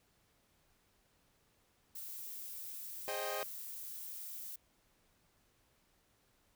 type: noise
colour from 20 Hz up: violet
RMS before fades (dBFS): -46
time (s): 1.95-4.56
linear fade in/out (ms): 5
type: chord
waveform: sawtooth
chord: Ab major seventh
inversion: none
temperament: equal with one note detuned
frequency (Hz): 415.3 / 530.2 / 622.3 / 784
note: Ab4 / C5 / Eb5 / G5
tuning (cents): 0 / +23 / 0 / 0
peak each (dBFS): -41 / -39 / -38 / -40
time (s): 3.08-3.43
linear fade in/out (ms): 0
effects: pink hiss -73 dBFS RMS until 6.55 s